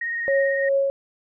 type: tone with vibrato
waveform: sine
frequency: 1864.7 Hz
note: A#6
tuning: in tune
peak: -24 dBFS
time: 0.01-0.69 s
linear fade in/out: 5 ms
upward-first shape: sine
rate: 18 Hz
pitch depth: 18 cents each way
type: tone with tremolo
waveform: sine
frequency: 550 Hz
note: C#5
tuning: 14 cents flat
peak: -16 dBFS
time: 0.28-0.9 s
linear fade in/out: 0 ms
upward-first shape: triangle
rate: 2.6 Hz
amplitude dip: 55%
effects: none